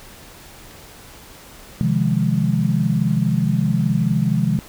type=clicks; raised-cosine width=0.2 ms; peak=-27 dBFS; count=2; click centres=0.711 / 1.137 s
type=chord; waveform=sine; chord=F minor seventh; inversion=second; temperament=equal; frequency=130.81 / 155.56 / 174.61 / 207.7 Hz; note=C3 / Eb3 / F3 / Ab3; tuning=0 / 0 / 0 / 0 cents; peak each=-21 dBFS; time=1.81-4.59 s; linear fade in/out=0 ms
effects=pink hiss -42 dBFS RMS until 4.68 s